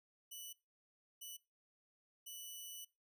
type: tone bursts at uneven times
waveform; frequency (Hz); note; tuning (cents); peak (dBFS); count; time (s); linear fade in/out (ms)
10% pulse; 2971; F#7; +6; -40; 3; 0.31-0.53 / 1.21-1.37 / 2.26-2.85; 10
effects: noise-tail reverb RT60 0.3 s tail -24 dB re dry